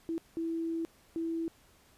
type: tone bursts at uneven times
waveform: sine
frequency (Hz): 329.6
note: E4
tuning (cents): 0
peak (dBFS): -31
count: 3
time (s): 0.09-0.18 / 0.37-0.85 / 1.16-1.48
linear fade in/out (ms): 0
effects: pink hiss -63 dBFS RMS until 1.97 s + resampled to 32000 Hz